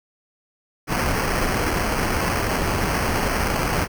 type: noise with sample-and-hold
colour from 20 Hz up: pink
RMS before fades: -22 dBFS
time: 0.87-3.88 s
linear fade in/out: 50 ms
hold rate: 3675 Hz
effects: none